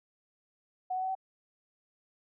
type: tone with pitch steps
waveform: sine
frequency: 740 / 747.3 / 754.7 / 762.1 Hz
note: F#5 / F#5 / F#5 / G5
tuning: 0 / +17 / +34 / -49 cents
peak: -30 dBFS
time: 0.9-1.152 s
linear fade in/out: 10 ms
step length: 63 ms
effects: none